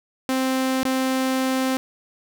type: tone with dropouts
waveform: sawtooth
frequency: 261.6 Hz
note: C4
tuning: in tune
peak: -16 dBFS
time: 0.29-1.77 s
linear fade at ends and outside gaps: 0 ms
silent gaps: 0.831-0.852 s
effects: none